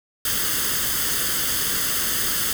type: noise with comb filter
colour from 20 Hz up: white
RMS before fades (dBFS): -23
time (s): 0.25-2.53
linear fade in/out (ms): 2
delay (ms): 0.62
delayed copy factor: +0.65
effects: none